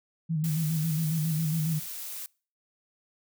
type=tone with vibrato; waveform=sine; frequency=158.2 Hz; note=D#3; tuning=29 cents sharp; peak=-25 dBFS; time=0.29-1.8 s; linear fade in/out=20 ms; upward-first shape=square; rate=7.3 Hz; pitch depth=55 cents each way
type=noise; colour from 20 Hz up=blue; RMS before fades=-38 dBFS; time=0.44-2.26 s; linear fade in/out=0 ms
effects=noise-tail reverb RT60 0.4 s tail -25 dB re dry